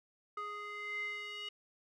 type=tone with band-pass filter sweep; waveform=square; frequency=415.3 Hz; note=G#4; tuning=in tune; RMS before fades=-42 dBFS; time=0.37-1.49 s; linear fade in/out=5 ms; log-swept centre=1400 to 2800 Hz; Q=7.2; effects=none